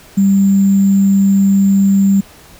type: tone with sample-and-hold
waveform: sine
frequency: 196.4 Hz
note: G3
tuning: 4 cents sharp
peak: -7 dBFS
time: 0.17-2.21 s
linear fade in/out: 10 ms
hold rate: 7350 Hz
effects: pink hiss -41 dBFS RMS until 2.59 s